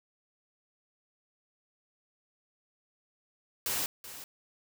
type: noise with echo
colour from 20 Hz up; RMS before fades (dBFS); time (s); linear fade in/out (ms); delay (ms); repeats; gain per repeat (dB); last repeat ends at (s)
white; -32; 3.66-3.86; 2; 380; 1; -13; 4.24
effects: none